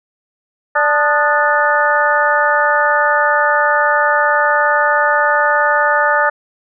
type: harmonic tone with a mistuned harmonic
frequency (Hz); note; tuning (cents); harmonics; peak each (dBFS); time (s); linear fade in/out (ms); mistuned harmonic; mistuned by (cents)
293.7; D4; 0; 2 / 3 / 4 / 5 / 6; -17 / -17 / -17 / -17 / -17; 0.75-6.3; 10; 4; +82
effects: none